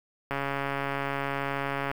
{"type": "click train", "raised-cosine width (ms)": 0.5, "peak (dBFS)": -15, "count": 224, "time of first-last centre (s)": [0.31, 1.914], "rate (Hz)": 139, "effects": ["7-bit"]}